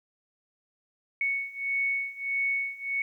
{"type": "beating tone pair", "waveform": "sine", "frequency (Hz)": [2217, 2218.6], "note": ["C#7", "C#7"], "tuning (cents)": [0, 1], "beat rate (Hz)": 1.6, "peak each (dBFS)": [-31, -29], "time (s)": [1.21, 3.02], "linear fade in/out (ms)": 2, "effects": ["11-bit"]}